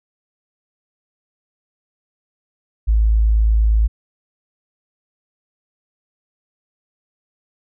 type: tone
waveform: sine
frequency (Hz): 54.3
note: A1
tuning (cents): -22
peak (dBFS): -11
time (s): 2.87-3.88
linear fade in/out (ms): 20
effects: none